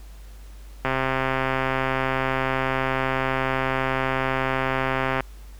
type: click train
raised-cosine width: 0.5 ms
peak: -8 dBFS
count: 576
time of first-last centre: 0.85-5.206 s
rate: 132 Hz
effects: added 50 Hz sine -39 dBFS peak until 5.59 s + pink hiss -53 dBFS RMS until 5.59 s